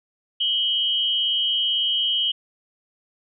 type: tone pair together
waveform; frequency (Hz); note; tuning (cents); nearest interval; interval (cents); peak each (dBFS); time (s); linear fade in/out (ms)
sine; 2960 / 3198; F#7 / G7; 0 / +34; minor second; 134; -22; 0.4-2.32; 10
effects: none